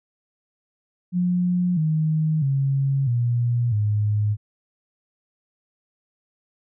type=tone with pitch steps; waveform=sine; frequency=178.7 / 156.47 / 137 / 119.96 / 105.04 Hz; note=F3 / D#3 / C#3 / B2 / G#2; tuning=+40 / +10 / -20 / -50 / +20 cents; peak=-18 dBFS; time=1.12-4.37 s; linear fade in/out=50 ms; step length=650 ms; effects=none